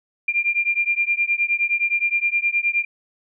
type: beating tone pair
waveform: sine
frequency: 2387 / 2396.6 Hz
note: D7 / D7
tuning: +28 / +34 cents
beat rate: 9.6 Hz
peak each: -21 dBFS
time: 0.28-2.85 s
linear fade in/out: 5 ms
effects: none